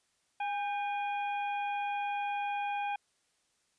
harmonic tone with a mistuned harmonic, 816 Hz, G#5, 31 cents flat, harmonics 1 / 2 / 3 / 4, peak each -32 / -44 / -41 / -52 dBFS, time 0.4-2.96 s, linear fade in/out 5 ms, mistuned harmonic 2, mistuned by -75 cents, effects white hiss -74 dBFS RMS until 3.78 s + resampled to 22050 Hz

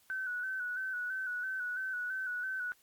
sine tone with vibrato, 1501 Hz, F#6, 24 cents sharp, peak -34 dBFS, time 0.1-2.72 s, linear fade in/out 0 ms, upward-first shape square, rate 3 Hz, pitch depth 37 cents each way, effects white hiss -67 dBFS RMS until 2.82 s + Opus 48 kbps

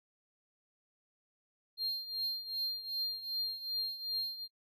triangle tone with tremolo, 4199 Hz, C8, 5 cents sharp, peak -30 dBFS, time 1.77-4.48 s, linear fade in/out 50 ms, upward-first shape triangle, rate 2.6 Hz, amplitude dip 80%, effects noise-tail reverb RT60 0.1 s tail -24 dB re dry

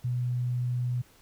sine tone, 123.47 Hz, B2, in tune, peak -26 dBFS, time 0.04-1.02 s, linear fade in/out 10 ms, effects pink hiss -59 dBFS RMS until 1.21 s

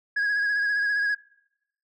sine tone with vibrato, 1656 Hz, G#6, 5 cents flat, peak -19 dBFS, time 0.16-1.15 s, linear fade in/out 10 ms, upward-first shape sine, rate 15 Hz, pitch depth 34 cents each way, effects noise-tail reverb RT60 0.8 s tail -25 dB re dry + tanh soft clip ceiling -21 dBFS

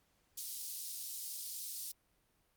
pink high-pass noise, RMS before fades -43 dBFS, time 0.37-1.92 s, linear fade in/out 10 ms, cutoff 4600 Hz, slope 24 dB/octave, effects pink hiss -75 dBFS RMS until 2.56 s + Opus 48 kbps

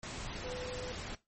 sine tone in noise, 501 Hz, B4, 25 cents sharp, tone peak -40 dBFS, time 0.44-0.92 s, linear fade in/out 2 ms, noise pink, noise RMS -42 dBFS, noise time 0.03-1.15 s, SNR -1 dB, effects noise-tail reverb RT60 0.2 s tail -17 dB re dry + MP3 32 kbps

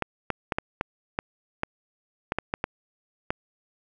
clicks, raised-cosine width 0.5 ms, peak -10 dBFS, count 12, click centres 0.023 / 0.303 / 0.522 / 0.585 / 0.811 / 1.189 / 1.634 / 2.321 / 2.386 / 2.539 / 2.641 / 3.305 s, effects none

